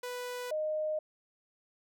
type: tone pair in turn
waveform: sawtooth / sine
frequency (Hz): 493.9 / 616.9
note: B4 / D#5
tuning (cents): 0 / -15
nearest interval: major third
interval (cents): 385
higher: second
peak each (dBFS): -33 / -30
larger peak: second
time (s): 0.03-0.51 / 0.51-0.99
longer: neither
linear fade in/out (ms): 5
effects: none